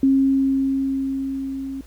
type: tone with level ramp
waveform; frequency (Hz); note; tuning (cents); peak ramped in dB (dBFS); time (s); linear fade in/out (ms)
sine; 269.8; C#4; -47; -12 to -27; 0.03-1.81; 2
effects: added 60 Hz sine -42 dBFS peak until 1.86 s + pink hiss -53 dBFS RMS until 1.86 s